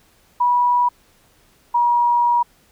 sine tone pair in turn, 975 / 957.1 Hz, B5 / A#5, -23 / +45 cents, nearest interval unison, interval 32 cents, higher first, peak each -13 dBFS, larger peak neither, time 0.4-0.89 / 1.74-2.43 s, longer second, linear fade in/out 10 ms, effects pink hiss -56 dBFS RMS until 2.71 s

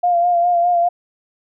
sine tone with vibrato, 698.5 Hz, F5, in tune, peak -12 dBFS, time 0.03-0.89 s, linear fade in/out 10 ms, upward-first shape sine, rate 4.9 Hz, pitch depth 34 cents each way, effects none

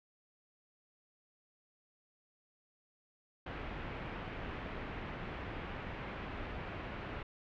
pink low-pass noise, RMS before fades -43 dBFS, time 3.46-7.23 s, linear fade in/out 5 ms, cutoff 2700 Hz, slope 24 dB/octave, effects none

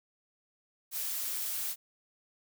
blue noise, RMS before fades -35 dBFS, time 0.91-1.76 s, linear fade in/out 50 ms, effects none

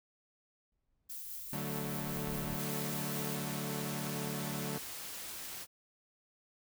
brown noise with exponential growth, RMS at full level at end -43 dBFS, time 0.72-2.56 s, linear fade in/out 1 ms, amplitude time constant 400 ms
violet noise with tremolo, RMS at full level -43 dBFS, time 1.09-3.36 s, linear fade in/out 10 ms, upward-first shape sine, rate 4.9 Hz, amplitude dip 25%
sawtooth chord, D major, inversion none, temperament equal with one note detuned, 145.99 / 185 / 220 Hz, D3 / F#3 / A3, -10 / 0 / 0 cents, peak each -36 / -39 / -38 dBFS, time 1.53-4.78 s, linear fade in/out 0 ms
white noise, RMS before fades -44 dBFS, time 2.56-5.67 s, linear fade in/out 50 ms
effects none

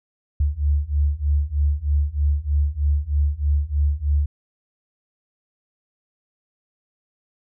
sine beating tone pair, 71.2 / 74.4 Hz, C#2 / D2, +47 / +23 cents, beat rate 3.2 Hz, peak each -21 / -20 dBFS, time 0.4-4.26 s, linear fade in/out 5 ms, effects none

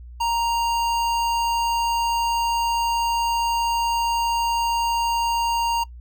square tone with notch filter, 932.3 Hz, A#5, in tune, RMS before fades -22 dBFS, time 0.2-5.84 s, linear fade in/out 10 ms, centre 11000 Hz, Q 1.1, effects noise-tail reverb RT60 0.1 s tail -22 dB re dry + added 60 Hz sine -37 dBFS peak until 6 s

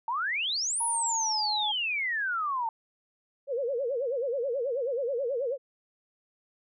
sine exponential two-way sweep, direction up then down, 880 to 10548 to 880 Hz, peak -27 dBFS, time 0.08-2.69 s, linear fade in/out 2 ms, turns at 0.82 s
sine tone with pitch glide, 927 to 845.2 Hz, A#5 to G#5, -10 to +30 cents, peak -30 dBFS, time 0.8-1.72 s, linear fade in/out 10 ms, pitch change -160 cents, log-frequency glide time 1.06-1.44 s
sine tone with vibrato, 512 Hz, C5, 38 cents flat, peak -27 dBFS, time 3.47-5.58 s, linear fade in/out 50 ms, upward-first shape sine, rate 9.3 Hz, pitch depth 190 cents each way
effects none

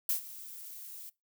violet noise with ADSR envelope, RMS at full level -28 dBFS, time 0.09-1.1 s, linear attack 3 ms, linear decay 110 ms, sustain -18 dB, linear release 12 ms, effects noise-tail reverb RT60 0.2 s tail -21 dB re dry

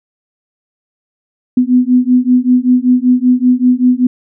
sine beating tone pair, 247.6 / 252.8 Hz, B3 / B3, +5 / +41 cents, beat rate 5.2 Hz, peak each -10 dBFS, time 1.57-4.07 s, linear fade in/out 5 ms, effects none

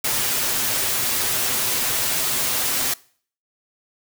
white noise with comb filter, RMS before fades -22 dBFS, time 0.04-2.94 s, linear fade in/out 5 ms, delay 7.9 ms, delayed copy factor +0.5, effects noise-tail reverb RT60 0.5 s tail -22 dB re dry

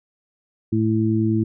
harmonic tone, 110 Hz, A2, in tune, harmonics 1 / 2 / 3, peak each -21 / -21 / -21 dBFS, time 0.72-1.44 s, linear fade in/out 10 ms, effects none

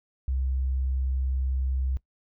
sine tone, 65.41 Hz, C2, in tune, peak -24 dBFS, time 0.28-1.97 s, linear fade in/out 0 ms, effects noise-tail reverb RT60 0.1 s tail -21 dB re dry

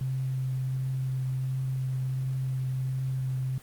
sine tone with vibrato, 130.81 Hz, C3, in tune, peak -27 dBFS, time 0.01-3.58 s, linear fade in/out 2 ms, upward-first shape triangle, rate 1.4 Hz, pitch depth 11 cents each way, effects pink hiss -52 dBFS RMS until 3.62 s + Opus 32 kbps

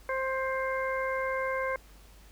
harmonic tone, 527 Hz, C5, 12 cents sharp, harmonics 1 / 2 / 3 / 4, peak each -31 / -34 / -36 / -37 dBFS, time 0.09-1.76 s, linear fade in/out 2 ms, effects added 50 Hz sine -52 dBFS peak until 2.31 s + pink hiss -58 dBFS RMS until 2.31 s

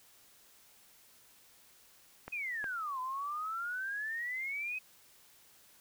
clicks, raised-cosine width 0.5 ms, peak -27 dBFS, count 2, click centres 2.28 / 2.642 s
sine exponential two-way sweep, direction down then up, 2552 to 1006 to 2552 Hz, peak -35 dBFS, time 2.32-4.79 s, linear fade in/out 10 ms, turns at 3 s
effects white hiss -62 dBFS RMS until 5.8 s

